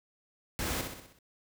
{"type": "noise with echo", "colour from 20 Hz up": "pink", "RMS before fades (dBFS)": -34, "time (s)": [0.59, 0.81], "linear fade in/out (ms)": 0, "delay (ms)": 63, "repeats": 6, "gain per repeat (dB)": -5, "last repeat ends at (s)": 1.188, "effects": []}